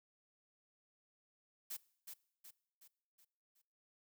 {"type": "noise with echo", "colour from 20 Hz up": "blue", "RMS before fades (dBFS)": -44, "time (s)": [1.7, 1.77], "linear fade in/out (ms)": 10, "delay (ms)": 370, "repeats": 5, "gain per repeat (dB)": -6, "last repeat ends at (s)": 3.62, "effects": ["noise-tail reverb RT60 0.7 s tail -22 dB re dry"]}